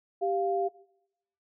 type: tone pair together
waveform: sine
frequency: 392 / 698.5 Hz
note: G4 / F5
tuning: 0 / 0 cents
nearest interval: minor seventh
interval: 1000 cents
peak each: -28 dBFS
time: 0.21-0.69 s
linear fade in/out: 20 ms
effects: noise-tail reverb RT60 0.8 s tail -20 dB re dry